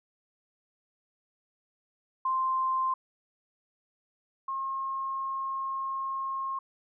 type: tone pair in turn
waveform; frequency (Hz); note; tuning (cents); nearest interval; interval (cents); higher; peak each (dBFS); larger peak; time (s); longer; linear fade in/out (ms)
sine; 1046.5 / 1074.7; C6 / C6; 0 / +46; unison; 46; second; -25 / -30; first; 2.25-2.94 / 4.48-6.59; second; 5
effects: none